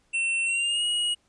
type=tone with pitch glide; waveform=square; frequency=2700 to 2894 Hz; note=E7 to F#7; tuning=+41 to -39 cents; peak=-24 dBFS; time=0.13-1.15 s; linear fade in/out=20 ms; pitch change=+120 cents; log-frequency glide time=0.45-0.85 s; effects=pink hiss -67 dBFS RMS until 1.28 s + resampled to 22050 Hz

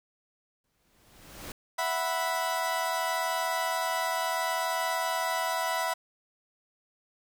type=noise with exponential growth; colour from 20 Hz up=pink; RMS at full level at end=-39 dBFS; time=0.64-1.52 s; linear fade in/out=2 ms; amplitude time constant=190 ms
type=chord; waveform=30% pulse; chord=E suspended second; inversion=none; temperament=equal; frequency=659.3 / 740 / 987.8 Hz; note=E5 / F#5 / B5; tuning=0 / 0 / 0 cents; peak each=-30 / -31 / -28 dBFS; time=1.78-5.94 s; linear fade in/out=10 ms
effects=none

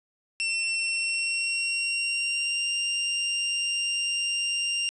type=tone with pitch glide; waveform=sawtooth; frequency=2702 to 2789 Hz; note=E7 to F7; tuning=+42 to -3 cents; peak=-22 dBFS; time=0.4-4.89 s; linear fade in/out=0 ms; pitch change=+55 cents; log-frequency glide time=0.71-2.72 s; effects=resampled to 22050 Hz + 9-bit

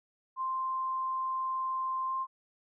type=tone with pitch glide; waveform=sine; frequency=1046.5 to 1053.8 Hz; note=C6 to C6; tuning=0 to +12 cents; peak=-30 dBFS; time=0.36-2.27 s; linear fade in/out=50 ms; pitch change=+12 cents; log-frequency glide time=2.07-2.13 s; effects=none

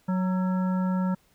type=harmonic tone with a mistuned harmonic; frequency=185 Hz; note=F#3; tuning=in tune; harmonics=1 / 3 / 5 / 7 / 9; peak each=-23 / -37 / -36 / -40 / -47 dBFS; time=0.08-1.15 s; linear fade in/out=10 ms; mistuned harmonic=7; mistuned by=+61 cents; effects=pink hiss -64 dBFS RMS until 1.34 s

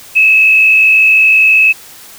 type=tone with frequency modulation; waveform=sine; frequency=2586 Hz; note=E7; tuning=34 cents flat; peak=-4 dBFS; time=0.15-1.73 s; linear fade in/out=20 ms; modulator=52.8 Hz; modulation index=0.98; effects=white hiss -35 dBFS RMS until 2.18 s

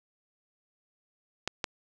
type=clicks; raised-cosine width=0.2 ms; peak=-12 dBFS; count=2; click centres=1.476 / 1.642 s; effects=none

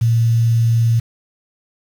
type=tone with quantisation; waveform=sine; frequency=115.4 Hz; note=A#2; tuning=17 cents flat; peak=-11 dBFS; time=0.01-1 s; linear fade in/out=10 ms; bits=6; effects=none

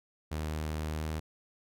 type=tone with pitch glide; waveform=sawtooth; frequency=77.4 to 78.16 Hz; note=D#2 to D#2; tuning=-9 to +8 cents; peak=-29 dBFS; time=0.31-1.2 s; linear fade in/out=10 ms; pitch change=+17 cents; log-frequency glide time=0.93-1.07 s; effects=none

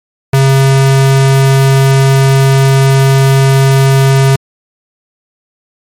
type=tone; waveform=square; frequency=135.2 Hz; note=C#3; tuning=43 cents flat; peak=-5 dBFS; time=0.33-4.36 s; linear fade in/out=5 ms; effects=MP3 64 kbps

